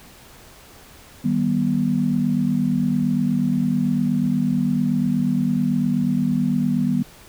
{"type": "chord", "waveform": "sine", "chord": "Eb augmented", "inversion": "none", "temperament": "just", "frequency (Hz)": [155.56, 194.45, 243.1], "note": ["Eb3", "G3", "B3"], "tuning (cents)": [0, -14, -27], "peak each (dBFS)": [-24, -22, -20], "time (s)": [1.24, 7.03], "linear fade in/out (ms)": 10, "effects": ["pink hiss -46 dBFS RMS until 7.28 s"]}